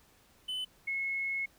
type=tone pair in turn; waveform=triangle / sine; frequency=3022 / 2180 Hz; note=F#7 / C#7; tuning=+36 / -29 cents; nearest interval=tritone; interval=565 cents; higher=first; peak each=-32 / -31 dBFS; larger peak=second; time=0.48-0.65 / 0.87-1.46 s; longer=second; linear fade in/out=10 ms; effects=pink hiss -64 dBFS RMS until 1.58 s